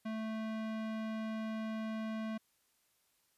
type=tone with low-pass filter; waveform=square; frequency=220 Hz; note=A3; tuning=in tune; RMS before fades=-39 dBFS; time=0.05-2.38 s; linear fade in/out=10 ms; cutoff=3100 Hz; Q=0.68; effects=white hiss -75 dBFS RMS until 3.37 s + resampled to 32000 Hz